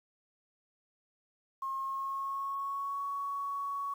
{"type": "tone with pitch glide", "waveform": "sine", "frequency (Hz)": [1075, 1118.7], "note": ["C6", "C#6"], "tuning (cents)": [47, 15], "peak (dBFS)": -33, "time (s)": [1.62, 3.94], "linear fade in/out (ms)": 5, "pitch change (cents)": 68, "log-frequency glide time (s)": [1.77, 3.03], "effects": ["10-bit"]}